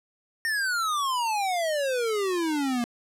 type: exponential sweep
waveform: square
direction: down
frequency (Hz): 1845 to 233.1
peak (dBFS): -25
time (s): 0.45-2.84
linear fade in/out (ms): 0
effects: low-pass 12000 Hz 12 dB/octave